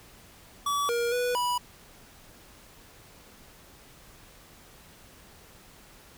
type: tone with pitch steps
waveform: square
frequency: 1144 / 472.8 / 491 / 980 Hz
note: D6 / A#4 / B4 / B5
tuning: -46 / +24 / -10 / -14 cents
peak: -26 dBFS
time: 0.66-1.58 s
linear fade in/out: 5 ms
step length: 230 ms
effects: pink hiss -53 dBFS RMS until 6.17 s

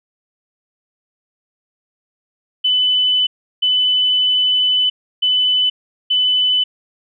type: tone bursts at uneven times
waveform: sine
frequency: 3004 Hz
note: F#7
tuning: 26 cents sharp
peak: -12 dBFS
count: 4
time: 2.64-3.27 / 3.62-4.9 / 5.22-5.7 / 6.1-6.64 s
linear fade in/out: 10 ms
effects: none

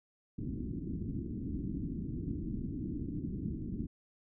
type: low-pass noise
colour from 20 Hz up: white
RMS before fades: -38 dBFS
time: 0.38-3.87 s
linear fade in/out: 10 ms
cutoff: 320 Hz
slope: 48 dB/octave
effects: none

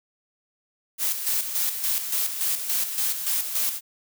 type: noise with tremolo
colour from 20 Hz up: blue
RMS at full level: -24 dBFS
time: 0.98-3.81 s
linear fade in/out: 50 ms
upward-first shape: square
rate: 3.5 Hz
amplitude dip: 55%
effects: none

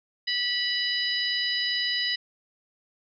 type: harmonic tone with a mistuned harmonic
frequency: 987.8 Hz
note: B5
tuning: in tune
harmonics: 2 / 3 / 4 / 5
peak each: -30 / -30 / -30 / -30 dBFS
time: 0.27-2.16 s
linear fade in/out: 10 ms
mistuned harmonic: 2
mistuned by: -19 cents
effects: none

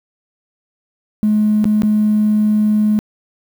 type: tone with dropouts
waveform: triangle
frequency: 212.3 Hz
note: G#3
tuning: 38 cents sharp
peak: -7 dBFS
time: 1.23-2.99 s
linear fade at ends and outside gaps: 0 ms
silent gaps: 1.643-1.654 / 1.82-1.833 s
effects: tanh soft clip ceiling -8 dBFS + 7-bit

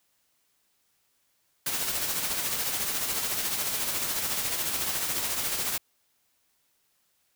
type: noise with tremolo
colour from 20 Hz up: white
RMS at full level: -28 dBFS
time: 1.66-5.78 s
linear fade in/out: 5 ms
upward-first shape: sine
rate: 14 Hz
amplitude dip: 40%
effects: white hiss -71 dBFS RMS until 7.35 s

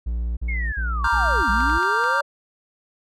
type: tone bursts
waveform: triangle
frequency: 58.27 Hz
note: A#1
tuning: in tune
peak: -20 dBFS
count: 5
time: 0.06-1.786 s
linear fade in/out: 10 ms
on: 310 ms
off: 44 ms
type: linear two-way sweep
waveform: sine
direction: down then up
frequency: 2203 to 190.3 to 579 Hz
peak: -27 dBFS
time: 0.48-2.22 s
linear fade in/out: 10 ms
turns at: 1.5 s
type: chord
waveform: triangle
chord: G minor seventh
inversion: first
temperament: equal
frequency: 932.3 / 1174.7 / 1396.9 / 1568 Hz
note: Bb5 / D6 / F6 / G6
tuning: 0 / 0 / 0 / 0 cents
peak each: -22 dBFS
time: 1.04-2.21 s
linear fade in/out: 5 ms
type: clicks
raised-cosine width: 0.2 ms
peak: -20 dBFS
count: 4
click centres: 1.605 / 1.698 / 1.83 / 2.04 s
effects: none

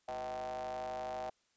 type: ring-modulated tone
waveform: square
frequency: 67.2 Hz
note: C2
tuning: 47 cents sharp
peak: -36 dBFS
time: 0.08-1.3 s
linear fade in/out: 5 ms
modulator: 698 Hz
effects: white hiss -75 dBFS RMS until 1.56 s + resampled to 16000 Hz

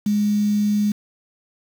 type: tone with quantisation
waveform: sine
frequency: 207.7 Hz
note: G#3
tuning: in tune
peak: -16 dBFS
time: 0.06-0.92 s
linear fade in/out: 5 ms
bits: 6
effects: none

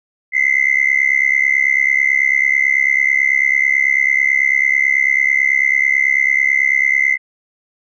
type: tone with amplitude modulation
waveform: sine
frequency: 2061 Hz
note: C7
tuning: 27 cents flat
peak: -6 dBFS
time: 0.32-7.18 s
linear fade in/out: 50 ms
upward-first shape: sine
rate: 69.1 Hz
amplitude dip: 100%
effects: tanh soft clip ceiling -4 dBFS

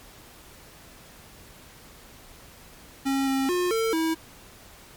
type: tone with pitch steps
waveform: square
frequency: 271.6 / 268.5 / 357.9 / 449.8 / 323.4 Hz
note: C#4 / C4 / F4 / A4 / E4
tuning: -35 / +45 / +42 / +38 / -33 cents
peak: -23 dBFS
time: 3.05-4.15 s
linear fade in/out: 20 ms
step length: 220 ms
effects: pink hiss -49 dBFS RMS until 4.96 s + MP3 96 kbps

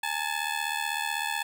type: ring-modulated tone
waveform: 15% pulse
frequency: 864 Hz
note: A5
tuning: 32 cents flat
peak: -19 dBFS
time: 0.03-1.43 s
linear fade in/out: 5 ms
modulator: 38 Hz
effects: none

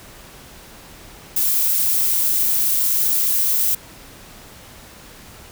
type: noise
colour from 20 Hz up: violet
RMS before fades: -18 dBFS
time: 1.36-3.75 s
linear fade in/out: 5 ms
effects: pink hiss -42 dBFS RMS until 5.51 s

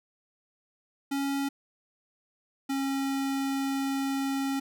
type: tone pair in turn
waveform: square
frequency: 277.2 / 272.6 Hz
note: C#4 / C#4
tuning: 0 / -29 cents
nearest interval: unison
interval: 29 cents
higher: first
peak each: -28 dBFS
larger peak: neither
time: 1.11-1.49 / 2.69-4.6 s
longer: second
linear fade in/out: 10 ms
effects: none

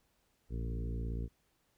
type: harmonic tone with a mistuned harmonic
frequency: 57.2 Hz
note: A#1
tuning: 32 cents flat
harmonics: 1 / 2 / 3 / 4 / 5 / 6 / 7 / 8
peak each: -36 / -41 / -47 / -48 / -51 / -54 / -53 / -53 dBFS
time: 0.49-1.29 s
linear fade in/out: 50 ms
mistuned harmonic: 2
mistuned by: +21 cents
effects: pink hiss -75 dBFS RMS until 1.77 s

